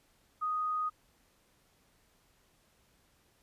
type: tone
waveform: sine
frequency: 1244.5 Hz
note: D#6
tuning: in tune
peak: -30 dBFS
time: 0.41-0.9 s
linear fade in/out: 20 ms
effects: pink hiss -69 dBFS RMS until 3.42 s + resampled to 32000 Hz